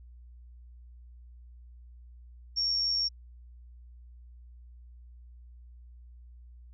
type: tone with amplitude modulation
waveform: sine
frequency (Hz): 5510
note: F8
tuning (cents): -24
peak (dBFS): -24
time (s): 2.56-3.09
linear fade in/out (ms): 20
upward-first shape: sine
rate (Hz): 85.3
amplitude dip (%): 40
effects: added 60 Hz sine -48 dBFS peak until 6.73 s